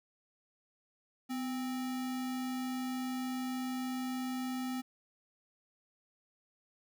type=tone with sample-and-hold; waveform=sine; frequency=253.3 Hz; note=B3; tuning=44 cents sharp; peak=-34 dBFS; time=1.29-4.82 s; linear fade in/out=20 ms; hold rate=1050 Hz; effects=none